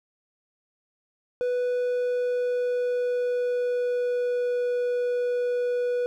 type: tone with pitch glide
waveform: triangle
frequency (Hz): 493.9 to 489.6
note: B4 to B4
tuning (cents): 0 to -15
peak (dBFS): -21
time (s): 1.41-6.06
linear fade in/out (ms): 0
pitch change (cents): -15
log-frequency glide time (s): 1.6-4.64
effects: none